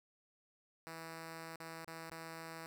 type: tone with dropouts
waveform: 5% pulse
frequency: 163.3 Hz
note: E3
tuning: 16 cents flat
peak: -35 dBFS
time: 0.87-2.66 s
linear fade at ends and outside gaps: 0 ms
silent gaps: 1.558-1.602 / 1.845-1.876 / 2.1-2.114 s
effects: none